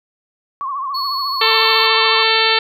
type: tone with vibrato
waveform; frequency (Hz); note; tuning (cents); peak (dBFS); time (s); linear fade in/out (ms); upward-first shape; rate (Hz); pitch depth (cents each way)
sine; 1097; C#6; -18; -20; 0.61-2.23; 0; triangle; 14; 110
type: tone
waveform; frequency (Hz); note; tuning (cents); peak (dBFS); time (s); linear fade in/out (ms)
triangle; 4384; C#8; -20; -20; 0.94-1.87; 10
type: harmonic tone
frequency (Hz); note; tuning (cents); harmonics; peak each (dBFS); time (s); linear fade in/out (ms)
445.4; A4; +21; 1 / 2 / 3 / 4 / 5 / 6 / 7 / 8 / 9 / 10; -21 / -21 / -21 / -21 / -21 / -21 / -21 / -21 / -21 / -21; 1.41-2.59; 5
effects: none